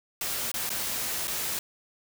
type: noise with dropouts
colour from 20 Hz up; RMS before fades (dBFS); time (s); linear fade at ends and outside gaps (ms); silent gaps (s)
white; -31; 0.21-1.59; 2; 0.516-0.54 / 0.693-0.702 / 1.273-1.279
effects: none